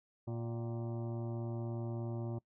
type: harmonic tone with a mistuned harmonic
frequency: 116.54 Hz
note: A#2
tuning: in tune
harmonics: 1 / 2 / 3 / 5 / 6 / 7 / 8 / 9 / 10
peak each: -38 / -45 / -44 / -50 / -57 / -56 / -59 / -64 / -65 dBFS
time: 0.27-2.39 s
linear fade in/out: 10 ms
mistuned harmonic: 7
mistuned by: -69 cents
effects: noise-tail reverb RT60 0.1 s tail -23 dB re dry